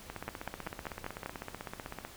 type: two click trains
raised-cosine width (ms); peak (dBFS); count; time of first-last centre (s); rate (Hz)
0.5; -21 / -24; 6 / 32; 0.28-1.26 / 0.1-2.05; 5.1 / 15.9
effects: pink hiss -51 dBFS RMS until 2.16 s